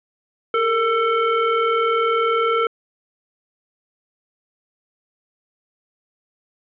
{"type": "ring-modulated tone", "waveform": "square", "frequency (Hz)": 440, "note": "A4", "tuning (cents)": 0, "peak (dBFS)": -14, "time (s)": [0.54, 2.67], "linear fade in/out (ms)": 2, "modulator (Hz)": 900, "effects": ["resampled to 8000 Hz", "8-bit"]}